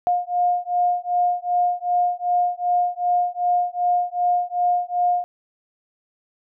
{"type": "beating tone pair", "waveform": "sine", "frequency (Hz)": [710, 712.6], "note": ["F5", "F5"], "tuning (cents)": [28, 35], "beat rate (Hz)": 2.6, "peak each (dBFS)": -21, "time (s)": [0.07, 5.24], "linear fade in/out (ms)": 0, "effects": []}